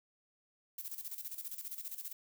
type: noise with tremolo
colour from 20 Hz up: violet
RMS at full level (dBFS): -42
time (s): 0.78-2.13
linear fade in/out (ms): 5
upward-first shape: square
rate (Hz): 15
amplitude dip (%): 70
effects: none